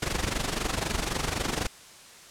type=noise with amplitude modulation; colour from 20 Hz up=pink; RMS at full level=-26 dBFS; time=0.02-1.67 s; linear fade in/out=5 ms; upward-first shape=sine; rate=23.9 Hz; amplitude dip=75%; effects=white hiss -49 dBFS RMS until 2.3 s + low-pass 9000 Hz 12 dB/octave